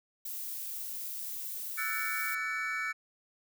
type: noise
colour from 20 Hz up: violet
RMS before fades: -39 dBFS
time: 0.25-2.35 s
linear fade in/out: 5 ms
type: chord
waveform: triangle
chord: F# minor seventh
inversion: third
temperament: equal with one note detuned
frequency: 1318.5 / 1480 / 1760 / 2267 Hz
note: E6 / F#6 / A6 / C#7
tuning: 0 / 0 / 0 / +38 cents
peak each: -37 / -37 / -36 / -34 dBFS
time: 1.77-2.93 s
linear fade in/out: 20 ms
effects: none